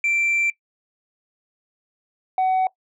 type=tone pair in turn; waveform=sine; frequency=2349 / 750.2 Hz; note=D7 / F#5; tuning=0 / +24 cents; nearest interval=octave + minor sixth; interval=1976 cents; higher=first; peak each=-16 / -14 dBFS; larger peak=second; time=0.04-0.5 / 2.38-2.67 s; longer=first; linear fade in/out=2 ms; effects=noise-tail reverb RT60 0.1 s tail -21 dB re dry + tanh soft clip ceiling -16 dBFS